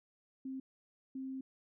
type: tone bursts at uneven times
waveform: sine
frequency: 264.5 Hz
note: C4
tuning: 19 cents sharp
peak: -39 dBFS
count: 2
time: 0.45-0.6 / 1.15-1.41 s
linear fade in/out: 5 ms
effects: none